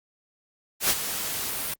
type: noise with ADSR envelope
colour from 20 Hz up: white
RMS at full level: -20 dBFS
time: 0.8-1.74 s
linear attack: 97 ms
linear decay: 45 ms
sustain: -10 dB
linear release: 5 ms
effects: Opus 48 kbps